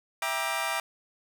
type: chord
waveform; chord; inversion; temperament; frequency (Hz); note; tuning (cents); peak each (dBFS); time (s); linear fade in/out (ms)
20% pulse; E half-diminished seventh; none; just; 659.3 / 791.1 / 949.3 / 1186.7; E5 / G5 / Bb5 / D6; 0 / +16 / +31 / +18; -29; 0.22-0.8; 2
effects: none